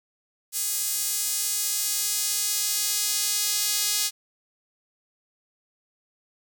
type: tone with high-pass filter sweep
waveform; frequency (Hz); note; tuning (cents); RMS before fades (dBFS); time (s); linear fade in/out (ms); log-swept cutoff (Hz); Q
sawtooth; 415.3; G#4; 0; -26; 0.52-4.11; 50; 7700 to 4900; 0.98
effects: none